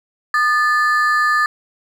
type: ring-modulated tone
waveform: triangle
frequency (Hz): 1483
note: F#6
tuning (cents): +4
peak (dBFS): -8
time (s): 0.34-1.46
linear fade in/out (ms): 2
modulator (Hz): 264
effects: 8-bit